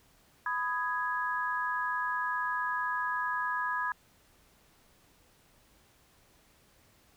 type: chord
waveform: sine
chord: G# minor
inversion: first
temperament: just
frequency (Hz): 996.7 / 1245.9 / 1661.2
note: B5 / D#6 / G#6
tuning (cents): +16 / +2 / 0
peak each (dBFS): -33 / -36 / -33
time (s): 0.46-3.92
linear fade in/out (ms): 2
effects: pink hiss -64 dBFS RMS until 7.16 s